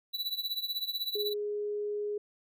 square tone with tremolo, 3951 Hz, B7, in tune, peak -29 dBFS, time 0.13-1.34 s, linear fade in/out 20 ms, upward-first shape triangle, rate 16 Hz, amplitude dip 90%
sine tone, 415.3 Hz, G#4, in tune, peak -31 dBFS, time 1.15-2.18 s, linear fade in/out 5 ms
effects none

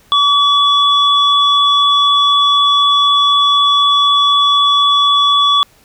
sine tone pair together, 1142 / 3422 Hz, D6 / A7, -49 / -49 cents, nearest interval octave + perfect fifth, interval 1900 cents, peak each -10 dBFS, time 0.12-5.63 s, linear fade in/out 0 ms, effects tanh soft clip ceiling 0 dBFS + pink hiss -49 dBFS RMS until 5.84 s

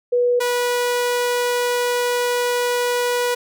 sine / sawtooth tone pair in turn, 488 / 488 Hz, B4 / B4, -21 / -21 cents, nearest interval unison, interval 0 cents, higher neither, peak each -14 dBFS, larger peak neither, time 0.12-0.4 / 0.4-3.35 s, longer second, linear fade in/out 10 ms, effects none

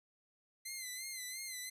10% pulse tone with vibrato, 2059 Hz, C7, 28 cents flat, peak -33 dBFS, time 0.65-1.7 s, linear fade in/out 10 ms, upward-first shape sine, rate 2.9 Hz, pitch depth 64 cents each way, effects resampled to 32000 Hz

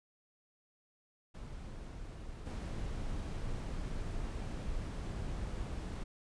brown noise with level steps, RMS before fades -45 / -39 dBFS, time 1.34-6.04 s, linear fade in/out 10 ms, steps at 2.46 s, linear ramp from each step 5 ms, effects resampled to 22050 Hz

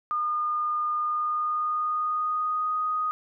sine tone with pitch glide, 1217 to 1245.4 Hz, D#6 to D#6, -39 to +1 cents, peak -24 dBFS, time 0.11-3.11 s, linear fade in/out 0 ms, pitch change +40 cents, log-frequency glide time 0.97-2.76 s, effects none

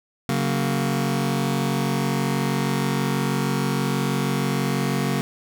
sawtooth chord, F# major, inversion second, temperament just, 138.75 / 185 / 231.2 Hz, C#3 / F#3 / A#3, +2 / 0 / -14 cents, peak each -20 / -22 / -22 dBFS, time 0.29-5.21 s, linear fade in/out 0 ms, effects none

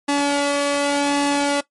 sawtooth tone with flanger, 285.2 Hz, C#4, 49 cents sharp, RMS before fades -19 dBFS, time 0.08-1.61 s, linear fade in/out 10 ms, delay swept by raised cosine 1.1 to 1.66 ms, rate 0.88 Hz, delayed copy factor +0.55, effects noise-tail reverb RT60 0.1 s tail -17 dB re dry + MP3 48 kbps

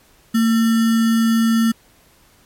sine tone with sample-and-hold, 227 Hz, A#3, 46 cents flat, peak -12 dBFS, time 0.34-1.72 s, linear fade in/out 10 ms, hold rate 1575 Hz, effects pink hiss -53 dBFS RMS until 2.45 s + MP3 64 kbps

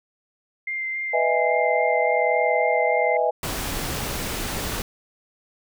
sine tone with vibrato, 2094 Hz, C7, 1 cent sharp, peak -25 dBFS, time 0.67-3.17 s, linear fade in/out 5 ms, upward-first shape sine, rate 3.6 Hz, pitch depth 12 cents each way
sine chord, E major seventh, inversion second, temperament just, 494.4 / 618.1 / 659.3 / 824.1 Hz, B4 / D#5 / E5 / G#5, +2 / -12 / 0 / -14 cents, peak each -24 dBFS, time 1.13-3.31 s, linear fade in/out 10 ms
pink noise, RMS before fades -28 dBFS, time 3.43-4.82 s, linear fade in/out 2 ms
effects none

